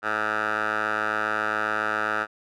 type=tone with band-pass filter; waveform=10% pulse; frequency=107.3 Hz; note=A2; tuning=43 cents flat; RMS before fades=-26 dBFS; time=0.02-2.27 s; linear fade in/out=50 ms; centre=1300 Hz; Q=4.4; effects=none